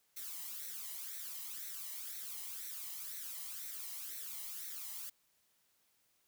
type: noise with flanger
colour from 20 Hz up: blue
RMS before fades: -45 dBFS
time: 0.16-5.1 s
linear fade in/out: 10 ms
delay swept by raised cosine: 0.5 to 1.01 ms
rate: 2 Hz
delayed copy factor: +0.65
effects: white hiss -75 dBFS RMS until 6.27 s